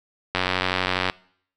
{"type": "click train", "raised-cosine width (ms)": 0.3, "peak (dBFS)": -5, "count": 70, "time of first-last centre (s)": [0.35, 1.098], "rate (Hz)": 92.2, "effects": ["noise-tail reverb RT60 0.6 s tail -22 dB re dry"]}